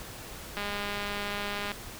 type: click train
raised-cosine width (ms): 0.3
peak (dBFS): -18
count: 235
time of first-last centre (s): 0.57-1.717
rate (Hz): 204
effects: pink hiss -43 dBFS RMS until 1.99 s